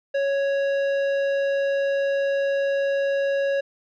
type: tone with tanh clipping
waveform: sine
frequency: 554.4 Hz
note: C#5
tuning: in tune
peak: -22 dBFS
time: 0.14-3.61 s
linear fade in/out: 10 ms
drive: 12 dB
effects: none